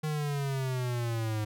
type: exponential sweep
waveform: square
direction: down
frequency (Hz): 155.56 to 105.8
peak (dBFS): -30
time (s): 0.03-1.45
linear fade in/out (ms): 10
effects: none